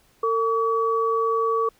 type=tone pair together; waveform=sine; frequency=452.7 / 1138 Hz; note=A4 / C#6; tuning=+49 / +45 cents; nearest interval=octave + major third; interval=1596 cents; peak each=-22 dBFS; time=0.23-1.69 s; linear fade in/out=5 ms; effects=pink hiss -60 dBFS RMS until 1.79 s